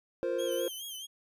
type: chord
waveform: triangle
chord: F suspended fourth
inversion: none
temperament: equal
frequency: 349.2 / 466.2 / 523.3 Hz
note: F4 / Bb4 / C5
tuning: 0 / 0 / 0 cents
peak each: -33 / -33 / -30 dBFS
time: 0.23-0.68 s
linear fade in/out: 0 ms
type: tone with vibrato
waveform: sawtooth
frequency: 3161 Hz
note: G7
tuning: 14 cents sharp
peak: -37 dBFS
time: 0.38-1.07 s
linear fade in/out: 20 ms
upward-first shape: sine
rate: 4.7 Hz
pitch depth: 79 cents each way
type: high-pass noise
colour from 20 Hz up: white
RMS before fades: -44 dBFS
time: 0.51-0.97 s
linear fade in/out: 10 ms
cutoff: 9400 Hz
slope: 96 dB/octave
effects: resampled to 32000 Hz